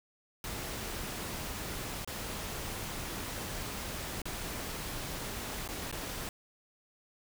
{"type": "noise with dropouts", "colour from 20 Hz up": "pink", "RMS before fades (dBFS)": -39, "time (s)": [0.44, 6.29], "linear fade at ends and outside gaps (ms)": 1, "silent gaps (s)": [[2.047, 2.075], [4.218, 4.255], [5.677, 5.688], [5.914, 5.926]], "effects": []}